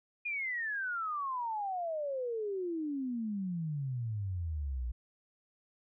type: exponential sweep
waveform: sine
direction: down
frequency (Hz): 2466 to 57.4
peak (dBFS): -33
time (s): 0.25-4.92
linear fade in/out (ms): 10
effects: none